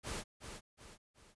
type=noise with echo; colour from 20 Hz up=pink; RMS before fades=-41 dBFS; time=0.03-0.24 s; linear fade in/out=50 ms; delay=370 ms; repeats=3; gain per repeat=-7 dB; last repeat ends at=1.35 s; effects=resampled to 24000 Hz